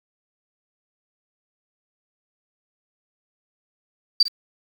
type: tone with echo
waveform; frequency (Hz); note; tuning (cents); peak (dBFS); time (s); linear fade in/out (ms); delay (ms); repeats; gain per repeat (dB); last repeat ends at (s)
sine; 4657; D8; -15; -11; 4.2-4.23; 5; 52; 1; -13; 4.282
effects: 7-bit